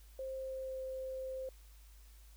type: tone with pitch glide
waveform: sine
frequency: 528 to 523.1 Hz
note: C5 to C5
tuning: +16 to -1 cents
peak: -39 dBFS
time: 0.19-1.49 s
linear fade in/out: 2 ms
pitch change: -17 cents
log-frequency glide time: 0.35-0.8 s
effects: added 52 Hz sine -55 dBFS peak until 2.36 s + white hiss -66 dBFS RMS until 2.36 s